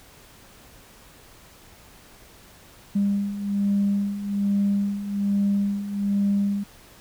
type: beating tone pair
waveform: sine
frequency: 200 / 201.2 Hz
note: G3 / G3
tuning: +35 / +45 cents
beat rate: 1.2 Hz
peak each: -26 / -21 dBFS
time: 2.95-6.64 s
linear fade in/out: 10 ms
effects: tanh soft clip ceiling -14 dBFS + pink hiss -50 dBFS RMS until 7 s